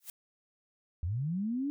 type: noise with exponential growth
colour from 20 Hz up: blue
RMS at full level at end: -38 dBFS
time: 0-0.1 s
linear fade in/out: 1 ms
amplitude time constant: 21 ms
type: linear sweep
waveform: sine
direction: up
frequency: 76 to 293.7 Hz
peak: -30 dBFS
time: 1.03-1.7 s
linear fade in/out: 0 ms
effects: none